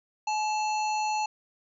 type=harmonic tone with a mistuned harmonic; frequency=854 Hz; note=G#5; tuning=48 cents sharp; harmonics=1 / 3 / 5 / 7 / 8; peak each=-26 / -36 / -40 / -43 / -44 dBFS; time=0.27-1.26 s; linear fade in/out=5 ms; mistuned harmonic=3; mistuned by=+68 cents; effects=none